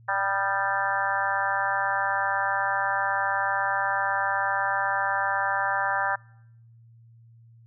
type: harmonic tone with a mistuned harmonic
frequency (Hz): 196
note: G3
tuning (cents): 0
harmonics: 3 / 4 / 5 / 6 / 7 / 8 / 9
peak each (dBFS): -35 / -29 / -30 / -33 / -33 / -29 / -31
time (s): 0.08-6.16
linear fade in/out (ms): 10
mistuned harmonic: 6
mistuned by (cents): +49
effects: noise-tail reverb RT60 0.8 s tail -26 dB re dry + added 115 Hz sine -50 dBFS peak until 7.66 s